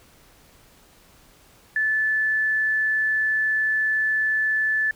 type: tone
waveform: sine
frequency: 1743 Hz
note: A6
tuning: 17 cents flat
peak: -19 dBFS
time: 1.76-4.91 s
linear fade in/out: 2 ms
effects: pink hiss -54 dBFS RMS until 4.95 s